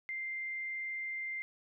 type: tone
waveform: sine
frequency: 2093 Hz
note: C7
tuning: in tune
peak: -36 dBFS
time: 0.09-1.42 s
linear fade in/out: 0 ms
effects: none